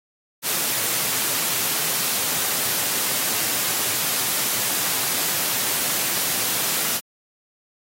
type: high-pass noise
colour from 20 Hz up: white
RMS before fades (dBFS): -23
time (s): 0.42-7.01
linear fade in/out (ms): 50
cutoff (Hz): 100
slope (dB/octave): 48
effects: AAC 48 kbps